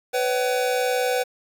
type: tone cluster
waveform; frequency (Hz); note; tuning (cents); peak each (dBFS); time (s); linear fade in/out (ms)
square; 499 / 559 / 760; B4 / C#5 / F#5; +18 / +14 / +46; -23 / -30 / -27; 0.13-1.24; 20
effects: 8-bit